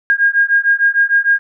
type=beating tone pair; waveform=sine; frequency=1620 / 1626.6 Hz; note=G#6 / G#6; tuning=-43 / -36 cents; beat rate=6.6 Hz; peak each=-13 dBFS; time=0.1-1.39 s; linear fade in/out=0 ms; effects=none